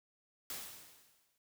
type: noise with exponential decay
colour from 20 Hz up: white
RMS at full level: -41 dBFS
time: 0.5-1.38 s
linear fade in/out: 2 ms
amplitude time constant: 190 ms
effects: none